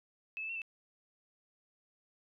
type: tone with pitch steps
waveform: sine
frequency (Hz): 2604 / 2627 / 2717 / 2640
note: E7 / E7 / F7 / E7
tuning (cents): -22 / -7 / -48 / +2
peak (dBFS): -37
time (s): 0.37-0.618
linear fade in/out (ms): 0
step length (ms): 62
effects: none